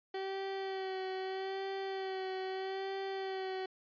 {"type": "tone with vibrato", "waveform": "30% pulse", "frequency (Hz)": 382.7, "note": "G4", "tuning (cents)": -42, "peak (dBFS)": -34, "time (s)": [0.14, 3.66], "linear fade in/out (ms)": 5, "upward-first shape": "sine", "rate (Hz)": 0.79, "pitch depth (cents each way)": 25, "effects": ["resampled to 11025 Hz"]}